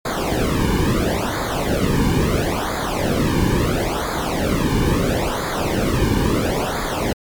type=noise with flanger; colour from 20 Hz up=brown; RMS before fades=-19 dBFS; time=0.05-7.13 s; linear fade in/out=5 ms; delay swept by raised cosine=0.35 to 1.55 ms; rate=0.74 Hz; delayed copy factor=-0.9; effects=MP3 96 kbps